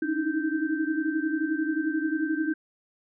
sine tone cluster, 283 / 311 / 322.3 / 1560 Hz, C#4 / D#4 / E4 / G6, +36 / -1 / -39 / -9 cents, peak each -33 / -27 / -30 / -34 dBFS, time 0.02-2.54 s, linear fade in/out 5 ms, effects none

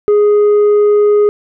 sine tone with tanh clipping, 415.3 Hz, G#4, in tune, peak -7 dBFS, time 0.08-1.29 s, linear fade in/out 0 ms, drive 3 dB, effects none

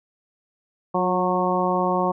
harmonic tone with a mistuned harmonic, 182.5 Hz, F#3, 24 cents flat, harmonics 1 / 2 / 3 / 4 / 5 / 6, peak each -26 / -26 / -26 / -26 / -26 / -26 dBFS, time 0.94-2.12 s, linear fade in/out 10 ms, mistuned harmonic 2, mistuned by -27 cents, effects none

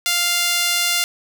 sawtooth tone with high-pass filter, 698 Hz, F5, 1 cent flat, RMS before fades -19 dBFS, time 0.06-1.04 s, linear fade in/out 0 ms, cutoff 2600 Hz, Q 0.82, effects none

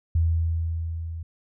sine tone with level ramp, 82.4 Hz, E2, in tune, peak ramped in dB -17 to -31 dBFS, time 0.15-1.23 s, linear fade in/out 5 ms, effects none

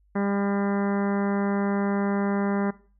harmonic tone, 200 Hz, G3, 35 cents sharp, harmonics 1 / 2 / 3 / 4 / 5 / 6 / 7 / 8 / 9 / 10, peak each -24 / -30 / -34 / -36 / -38 / -40 / -41 / -42 / -43 / -44 dBFS, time 0.15-2.71 s, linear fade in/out 10 ms, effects noise-tail reverb RT60 0.4 s tail -19 dB re dry + added 50 Hz sine -59 dBFS peak until 2.99 s

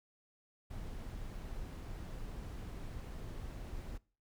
brown noise, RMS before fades -44 dBFS, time 0.7-3.98 s, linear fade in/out 10 ms, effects noise-tail reverb RT60 0.4 s tail -23 dB re dry

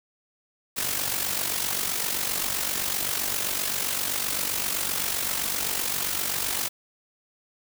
white noise with amplitude modulation, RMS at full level -25 dBFS, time 0.76-6.69 s, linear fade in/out 20 ms, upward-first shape sine, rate 47.7 Hz, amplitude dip 60%, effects none

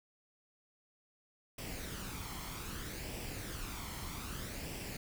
pink noise with flanger, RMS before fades -43 dBFS, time 1.58-4.97 s, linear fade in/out 5 ms, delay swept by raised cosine 0.37 to 0.95 ms, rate 0.63 Hz, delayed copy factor +0.5, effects none

